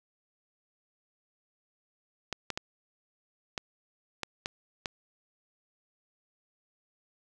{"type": "clicks", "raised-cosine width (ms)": 0.2, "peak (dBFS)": -15, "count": 7, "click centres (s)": [2.327, 2.503, 2.575, 3.578, 4.233, 4.459, 4.858], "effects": []}